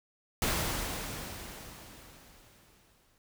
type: noise with exponential decay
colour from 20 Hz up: pink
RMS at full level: -29 dBFS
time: 0.42-3.18 s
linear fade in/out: 1 ms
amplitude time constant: 600 ms
effects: none